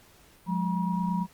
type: tone cluster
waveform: sine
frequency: 178.6 / 207.5 / 959 Hz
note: F3 / G#3 / A#5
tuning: +39 / -1 / +49 cents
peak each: -27 / -32 / -32 dBFS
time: 0.46-1.27 s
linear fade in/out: 50 ms
effects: pink hiss -57 dBFS RMS until 1.33 s + Opus 48 kbps